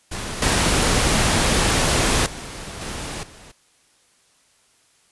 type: noise with level steps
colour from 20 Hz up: pink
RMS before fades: -29 / -18 / -34 / -30 / -44 dBFS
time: 0.11-3.52 s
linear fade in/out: 10 ms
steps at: 0.42 / 2.26 / 2.81 / 3.23 s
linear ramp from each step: 2 ms
effects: white hiss -59 dBFS RMS until 5.11 s + resampled to 24000 Hz